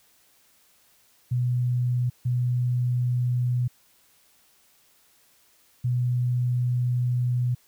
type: tone bursts at uneven times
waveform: sine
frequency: 123.47 Hz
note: B2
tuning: in tune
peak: -21 dBFS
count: 3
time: 1.31-2.1 / 2.25-3.68 / 5.84-7.55 s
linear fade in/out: 10 ms
effects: white hiss -61 dBFS RMS until 7.67 s